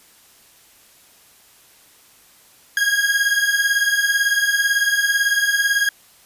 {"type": "beating tone pair", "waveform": "40% pulse", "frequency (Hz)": [1628, 1646], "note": ["G#6", "G#6"], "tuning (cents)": [-35, -16], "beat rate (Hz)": 18, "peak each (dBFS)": [-19, -17], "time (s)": [2.77, 5.89], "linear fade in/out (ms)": 2, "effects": ["white hiss -51 dBFS RMS until 6.25 s", "resampled to 32000 Hz"]}